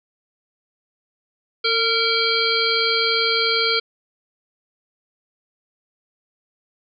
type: harmonic tone with a mistuned harmonic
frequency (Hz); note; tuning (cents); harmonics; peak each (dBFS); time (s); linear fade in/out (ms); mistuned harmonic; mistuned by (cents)
460.6; A#4; -21; 1 / 3 / 5 / 7 / 9 / 10; -24 / -24 / -24 / -24 / -24 / -24; 1.64-3.8; 10; 1; -29
effects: none